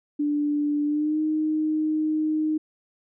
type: tone with pitch glide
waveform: sine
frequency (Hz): 293.7 to 309.7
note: D4 to D#4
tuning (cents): 0 to -8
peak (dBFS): -21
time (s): 0.19-2.58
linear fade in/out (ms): 10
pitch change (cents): +92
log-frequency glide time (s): 0.85-1.2
effects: none